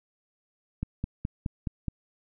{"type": "click train", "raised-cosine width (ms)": 5, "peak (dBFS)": -17, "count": 6, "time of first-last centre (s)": [0.83, 1.883], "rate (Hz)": 4.75, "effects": []}